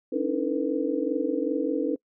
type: tone cluster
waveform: sine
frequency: 273.5 / 296.5 / 318.6 / 450.1 / 495.2 Hz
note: C#4 / D4 / D#4 / A4 / B4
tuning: -23 / +17 / +41 / +39 / +5 cents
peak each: -30 dBFS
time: 0.12-1.96 s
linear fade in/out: 10 ms
effects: noise-tail reverb RT60 0.1 s tail -24 dB re dry